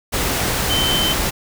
sine tone in noise, 3077 Hz, G7, 33 cents flat, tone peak -18 dBFS, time 0.69-1.14 s, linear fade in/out 20 ms, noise pink, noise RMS -20 dBFS, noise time 0.12-1.31 s, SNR -1 dB, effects none

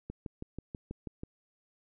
click train, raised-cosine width 3 ms, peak -26 dBFS, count 8, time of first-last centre 0.1-1.235 s, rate 6.17 Hz, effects none

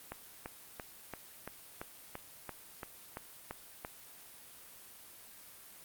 click train, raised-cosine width 0.5 ms, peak -25 dBFS, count 12, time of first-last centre 0.12-3.849 s, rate 2.95 Hz, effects white hiss -54 dBFS RMS until 5.84 s + Opus 32 kbps

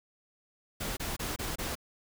pink noise bursts, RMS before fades -35 dBFS, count 5, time 0.8-1.754 s, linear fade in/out 10 ms, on 170 ms, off 26 ms, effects none

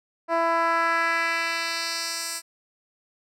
10% pulse tone with band-pass filter sweep, 332.8 Hz, E4, 17 cents sharp, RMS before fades -25 dBFS, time 0.28-2.42 s, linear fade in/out 50 ms, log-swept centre 710 to 8500 Hz, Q 1.4, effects none

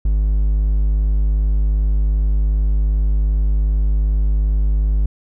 triangle tone, 51.3 Hz, G#1, 21 cents flat, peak -11 dBFS, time 0.05-5.06 s, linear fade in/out 5 ms, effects none

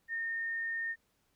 sine tone, 1829 Hz, A#6, 33 cents flat, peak -33 dBFS, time 0.08-0.96 s, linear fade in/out 50 ms, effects pink hiss -75 dBFS RMS until 1.35 s

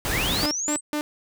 pink noise, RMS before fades -26 dBFS, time 0.05-0.46 s, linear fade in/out 0 ms
sine linear sweep, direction up, 1396.9 to 8372 Hz, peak -25 dBFS, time 0.09-0.81 s, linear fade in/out 50 ms
sawtooth tone bursts, 298.9 Hz, D4, 31 cents sharp, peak -20 dBFS, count 3, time 0.43-1.01 s, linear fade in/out 0 ms, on 80 ms, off 170 ms
effects none

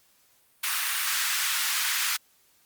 pink high-pass noise, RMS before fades -27 dBFS, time 0.63-2.17 s, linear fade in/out 10 ms, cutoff 1300 Hz, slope 24 dB/octave, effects white hiss -63 dBFS RMS until 2.65 s + Opus 48 kbps

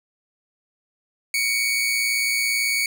sawtooth tone pair together, 2232 / 2350 Hz, C#7 / D7, +11 / +1 cents, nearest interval minor second, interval 90 cents, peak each -17 / -26 dBFS, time 1.34-2.86 s, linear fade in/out 2 ms, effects none

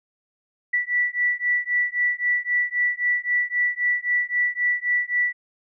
sine beating tone pair, 1958 / 1961.8 Hz, B6 / B6, -15 / -12 cents, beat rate 3.8 Hz, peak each -23 dBFS, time 0.73-5.33 s, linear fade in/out 10 ms, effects none

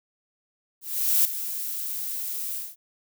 violet noise with ADSR envelope, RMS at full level -19 dBFS, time 0.81-2.76 s, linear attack 440 ms, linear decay 3 ms, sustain -12 dB, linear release 200 ms, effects none

